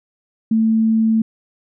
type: tone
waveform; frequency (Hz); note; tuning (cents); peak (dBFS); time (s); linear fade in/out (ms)
sine; 222.4; A3; +19; -12; 0.51-1.22; 5
effects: none